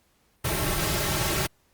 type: noise with comb filter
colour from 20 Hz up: pink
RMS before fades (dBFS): -26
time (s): 0.44-1.47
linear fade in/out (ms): 10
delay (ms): 4.1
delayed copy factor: -1
effects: pink hiss -66 dBFS RMS until 1.73 s + Opus 48 kbps